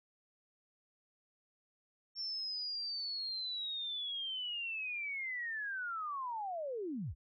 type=linear sweep; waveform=sine; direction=down; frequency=5440 to 43.73 Hz; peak=-37 dBFS; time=2.15-7.15 s; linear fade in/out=50 ms; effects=none